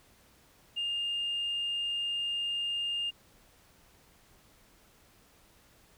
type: tone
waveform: sine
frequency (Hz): 2817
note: F7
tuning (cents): +14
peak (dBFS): -29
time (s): 0.76-3.11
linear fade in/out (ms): 20
effects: tanh soft clip ceiling -26 dBFS + pink hiss -62 dBFS RMS until 5.97 s